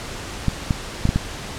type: clicks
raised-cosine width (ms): 5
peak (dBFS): -5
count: 5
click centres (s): 0.483 / 0.708 / 1.054 / 1.091 / 1.16
effects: pink hiss -32 dBFS RMS until 1.58 s + low-pass 8000 Hz 12 dB/octave